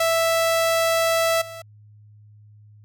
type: tone with level steps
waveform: sawtooth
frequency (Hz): 659.3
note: E5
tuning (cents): 0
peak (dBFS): -14 / -31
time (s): 0-1.62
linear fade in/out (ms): 5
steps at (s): 1.41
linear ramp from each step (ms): 10
effects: added 105 Hz sine -46 dBFS peak until 2.84 s